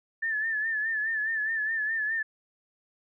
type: tone with vibrato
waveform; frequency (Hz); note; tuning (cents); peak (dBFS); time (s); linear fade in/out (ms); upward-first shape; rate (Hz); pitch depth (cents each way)
sine; 1760; A6; 0; -26; 0.22-2.23; 10; sine; 4.8; 62
effects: none